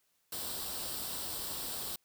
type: noise with comb filter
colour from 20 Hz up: white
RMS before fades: -39 dBFS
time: 0.32-1.96 s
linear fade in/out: 5 ms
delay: 0.23 ms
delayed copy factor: +0.6
effects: white hiss -75 dBFS RMS until 2.04 s